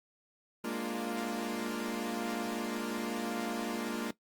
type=chord; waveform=sawtooth; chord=Bb dominant seventh; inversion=third; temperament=equal; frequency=207.7 / 233.1 / 293.7 / 349.2 Hz; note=Ab3 / Bb3 / D4 / F4; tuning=0 / 0 / 0 / 0 cents; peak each=-37 / -33 / -37 / -36 dBFS; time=0.64-4.11 s; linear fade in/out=5 ms; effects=noise-tail reverb RT60 0.1 s tail -17 dB re dry + Opus 32 kbps